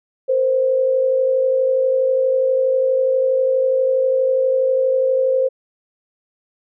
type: tone pair together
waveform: sine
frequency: 471 / 523.3 Hz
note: A#4 / C5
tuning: +18 / 0 cents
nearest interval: major second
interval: 182 cents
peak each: -23 / -14 dBFS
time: 0.28-5.49 s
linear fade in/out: 20 ms
effects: none